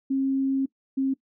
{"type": "tone pair in turn", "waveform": "sine", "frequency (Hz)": [269.2, 268.2], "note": ["C4", "C4"], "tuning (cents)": [49, 43], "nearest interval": "unison", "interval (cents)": 6, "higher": "first", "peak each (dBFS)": -21, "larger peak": "neither", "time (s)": [[0.1, 0.66], [0.97, 1.14]], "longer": "first", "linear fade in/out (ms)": 10, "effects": ["noise-tail reverb RT60 0.1 s tail -20 dB re dry"]}